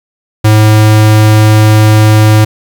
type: tone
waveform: square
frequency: 107.7 Hz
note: A2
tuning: 37 cents flat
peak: -3 dBFS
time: 0.44-2.45 s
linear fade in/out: 10 ms
effects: 7-bit